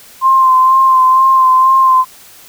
sine tone with vibrato, 1046.5 Hz, C6, in tune, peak -5 dBFS, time 0.21-2.05 s, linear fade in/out 50 ms, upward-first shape sine, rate 2.1 Hz, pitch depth 25 cents each way, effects white hiss -39 dBFS RMS until 2.48 s

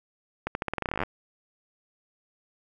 accelerating click train, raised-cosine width 0.5 ms, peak -13 dBFS, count 18, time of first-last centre 0.47-1.035 s, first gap 81 ms, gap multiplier 0.87, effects none

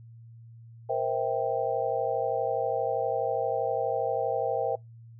sine chord, C dominant seventh, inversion third, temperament just, 470.9 / 523.3 / 654.1 / 784.9 Hz, Bb4 / C5 / E5 / G5, +18 / 0 / -14 / +2 cents, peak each -31 dBFS, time 0.89-4.76 s, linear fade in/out 10 ms, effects noise-tail reverb RT60 0.2 s tail -26 dB re dry + added 115 Hz sine -46 dBFS peak until 5.19 s

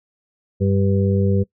harmonic tone, 98 Hz, G2, in tune, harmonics 1 / 2 / 4 / 5, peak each -17 / -20 / -24 / -25 dBFS, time 0.6-1.44 s, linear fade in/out 20 ms, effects noise-tail reverb RT60 0.1 s tail -22 dB re dry

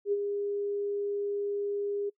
sine tone with ADSR envelope, 406.1 Hz, G#4, 39 cents flat, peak -23 dBFS, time 0.05-2.1 s, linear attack 72 ms, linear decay 38 ms, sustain -6 dB, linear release 14 ms, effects noise-tail reverb RT60 0.1 s tail -24 dB re dry

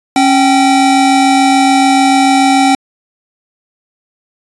square tone pair together, 273.5 / 773.6 Hz, C#4 / G5, -23 / -23 cents, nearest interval octave + tritone, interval 1800 cents, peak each -10 dBFS, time 0.16-2.75 s, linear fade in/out 2 ms, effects resampled to 24000 Hz

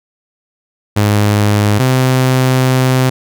sawtooth tone pair in turn, 103.83 / 129.31 Hz, G#2 / C3, 0 / -20 cents, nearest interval major third, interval 380 cents, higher second, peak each -5 dBFS, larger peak neither, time 0.96-1.79 / 1.79-3.1 s, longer second, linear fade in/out 10 ms, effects none

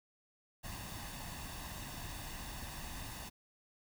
pink noise with comb filter, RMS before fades -45 dBFS, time 0.63-3.3 s, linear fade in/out 20 ms, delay 1.1 ms, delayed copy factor +0.6, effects none

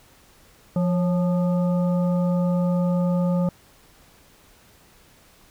harmonic tone with a mistuned harmonic, 174.8 Hz, F3, 2 cents sharp, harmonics 1 / 3 / 5 / 7, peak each -19 / -27 / -37 / -39 dBFS, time 0.76-3.49 s, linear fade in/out 2 ms, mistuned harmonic 3, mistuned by +65 cents, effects pink hiss -54 dBFS RMS until 5.5 s

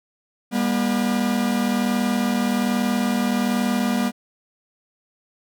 45% pulse tone pair together, 199.89 / 241.1 Hz, G3 / B3, +34 / -41 cents, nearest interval minor third, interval 325 cents, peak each -23 / -21 dBFS, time 0.51-4.12 s, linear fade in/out 50 ms, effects none

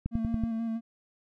click train, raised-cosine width 5 ms, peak -18 dBFS, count 5, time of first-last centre 0.06-0.437 s, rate 10.6 Hz
triangle tone with vibrato, 227.1 Hz, A#3, 45 cents flat, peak -27 dBFS, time 0.11-0.81 s, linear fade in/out 50 ms, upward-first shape square, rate 6.2 Hz, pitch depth 20 cents each way
effects none

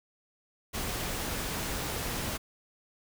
pink noise, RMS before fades -34 dBFS, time 0.73-2.38 s, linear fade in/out 20 ms, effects none

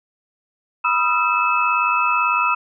sine tone cluster, 979 / 1254 / 1352 / 2603 Hz, B5 / D#6 / E6 / E7, -15 / +13 / +43 / -22 cents, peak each -21 dBFS, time 0.84-2.55 s, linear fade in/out 10 ms, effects none

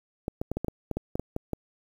clicks, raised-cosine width 2 ms, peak -16 dBFS, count 12, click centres 0.281 / 0.415 / 0.516 / 0.57 / 0.646 / 0.683 / 0.913 / 0.97 / 1.155 / 1.196 / 1.364 / 1.533 s, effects 8-bit

